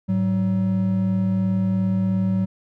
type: tone pair together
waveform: triangle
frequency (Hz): 106 / 188.87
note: G#2 / F#3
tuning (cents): +36 / +36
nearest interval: minor seventh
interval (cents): 1000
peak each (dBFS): -23 / -17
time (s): 0.08-2.46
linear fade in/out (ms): 20
effects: none